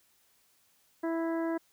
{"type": "harmonic tone", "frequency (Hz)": 329.6, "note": "E4", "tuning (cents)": 0, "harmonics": [1, 2, 3, 4, 5, 6], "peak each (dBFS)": [-30, -36, -41, -48, -45, -51], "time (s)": [1.03, 1.58], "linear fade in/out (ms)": 10, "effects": ["white hiss -68 dBFS RMS until 1.72 s"]}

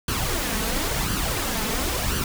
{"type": "noise with flanger", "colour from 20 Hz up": "pink", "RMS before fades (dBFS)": -25, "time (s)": [0.08, 2.24], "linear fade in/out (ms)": 2, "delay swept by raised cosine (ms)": [0.66, 4.66], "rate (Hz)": 0.96, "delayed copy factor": 0.6, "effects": []}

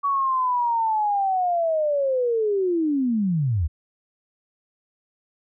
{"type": "linear sweep", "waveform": "sine", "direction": "down", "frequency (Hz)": [1135, 69.6], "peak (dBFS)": -19, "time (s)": [0.03, 3.68], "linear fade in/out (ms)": 20, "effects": []}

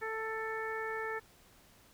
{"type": "harmonic tone", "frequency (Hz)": 442.2, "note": "A4", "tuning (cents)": 9, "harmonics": [1, 2, 3, 4, 5], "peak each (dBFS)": [-39, -43, -43, -40, -47], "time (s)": [0.01, 1.2], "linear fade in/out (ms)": 20, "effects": ["pink hiss -62 dBFS RMS until 1.93 s"]}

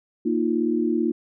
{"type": "chord", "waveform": "sine", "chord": "Bb suspended fourth", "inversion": "none", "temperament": "equal", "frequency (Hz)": [233.1, 311.1, 349.2], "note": ["Bb3", "Eb4", "F4"], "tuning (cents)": [0, 0, 0], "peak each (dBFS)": -24, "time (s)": [0.25, 1.12], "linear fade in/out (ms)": 10, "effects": []}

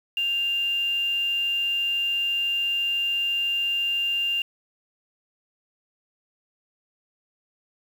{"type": "tone with quantisation", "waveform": "sine", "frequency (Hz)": 2794, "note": "F7", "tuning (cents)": 0, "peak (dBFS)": -22, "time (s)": [0.17, 4.42], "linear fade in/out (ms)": 2, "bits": 7, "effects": []}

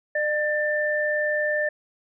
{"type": "tone pair together", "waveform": "sine", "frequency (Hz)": [602, 1781.2], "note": ["D5", "A6"], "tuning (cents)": [43, 21], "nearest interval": "octave + perfect fifth", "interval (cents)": 1878, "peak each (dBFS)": -24, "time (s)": [0.15, 1.69], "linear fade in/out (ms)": 5, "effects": []}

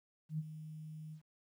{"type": "tone with ADSR envelope", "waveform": "sine", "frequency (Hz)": 155.56, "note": "D#3", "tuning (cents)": 0, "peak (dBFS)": -33, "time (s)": [0.29, 1.22], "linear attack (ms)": 96, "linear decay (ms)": 37, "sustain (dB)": -12, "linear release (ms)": 91, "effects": ["12-bit"]}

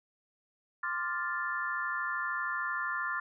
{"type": "chord", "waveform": "sine", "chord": "D minor seventh", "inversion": "third", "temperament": "equal with one note detuned", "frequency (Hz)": [1046.5, 1179.4, 1396.9, 1760], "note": ["C6", "D6", "F6", "A6"], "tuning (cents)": [0, 7, 0, 0], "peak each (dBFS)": [-38, -39, -36, -35], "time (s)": [0.83, 3.2], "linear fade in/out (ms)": 5, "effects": []}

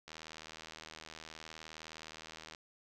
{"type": "click train", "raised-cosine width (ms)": 0.2, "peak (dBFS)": -30, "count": 197, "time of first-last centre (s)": [0.08, 2.549], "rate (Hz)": 79.4, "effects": []}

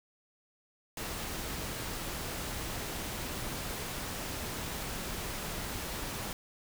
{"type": "noise", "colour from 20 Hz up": "pink", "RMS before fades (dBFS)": -38, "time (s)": [0.97, 6.33], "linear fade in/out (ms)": 2, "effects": []}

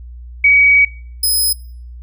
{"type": "tone pair in turn", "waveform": ["sine", "5% pulse"], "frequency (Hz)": [2264, 5083], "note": ["C#7", "D#8"], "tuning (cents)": [36, 36], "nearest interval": "octave + major second", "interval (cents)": 1400, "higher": "second", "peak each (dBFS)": -6, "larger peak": "neither", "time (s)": [[0.44, 0.85], [1.23, 1.53]], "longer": "first", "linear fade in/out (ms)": 5, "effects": ["noise-tail reverb RT60 0.5 s tail -22 dB re dry", "added 60 Hz sine -30 dBFS peak until 2.02 s"]}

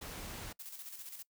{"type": "noise", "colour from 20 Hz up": "pink", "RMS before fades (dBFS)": -45, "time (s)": [0.01, 0.53], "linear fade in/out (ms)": 10}
{"type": "noise with tremolo", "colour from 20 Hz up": "blue", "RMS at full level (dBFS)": -46, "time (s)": [0.59, 1.23], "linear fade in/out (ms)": 10, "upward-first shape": "square", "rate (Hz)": 15, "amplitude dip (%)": 50}
{"effects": ["noise-tail reverb RT60 0.1 s tail -22 dB re dry"]}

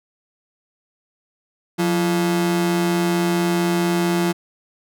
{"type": "ring-modulated tone", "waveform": "45% pulse", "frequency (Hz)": 260, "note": "C4", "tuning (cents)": -11, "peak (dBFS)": -14, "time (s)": [1.78, 4.33], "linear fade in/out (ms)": 20, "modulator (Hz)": 82.2, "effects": []}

